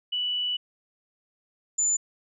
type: tone pair in turn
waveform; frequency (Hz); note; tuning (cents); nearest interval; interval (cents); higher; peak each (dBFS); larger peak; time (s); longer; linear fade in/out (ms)
sine; 2960 / 7048; F#7 / A8; 0 / +2; octave + minor third; 1502; second; -25 / -21; second; 0.12-0.57 / 1.78-1.97; first; 10
effects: none